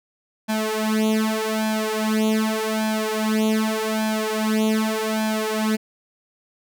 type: tone with flanger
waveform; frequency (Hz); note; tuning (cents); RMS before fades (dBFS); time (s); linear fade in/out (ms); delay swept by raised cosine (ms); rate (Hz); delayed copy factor
sawtooth; 217.8; A3; -17; -22; 0.48-5.77; 20; 1.2 to 4.3; 0.84; +0.95
effects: none